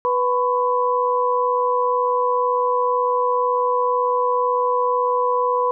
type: tone cluster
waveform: sine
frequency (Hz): 493.4 / 1002 / 1100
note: B4 / B5 / C#6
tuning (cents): -2 / +25 / -14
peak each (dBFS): -20 / -19 / -27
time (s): 0.05-5.71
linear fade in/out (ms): 0
effects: none